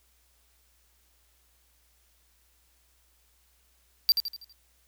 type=tone with echo; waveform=square; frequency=4708 Hz; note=D8; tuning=3 cents sharp; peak=-17 dBFS; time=4.09-4.12 s; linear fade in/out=0 ms; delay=81 ms; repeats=5; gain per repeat=-7 dB; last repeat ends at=4.525 s; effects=added 60 Hz sine -67 dBFS peak until 4.87 s + white hiss -67 dBFS RMS until 4.87 s